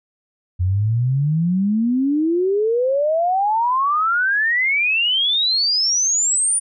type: exponential sweep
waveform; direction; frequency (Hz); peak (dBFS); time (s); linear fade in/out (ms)
sine; up; 87.2 to 9600; -15; 0.59-6.6; 20
effects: none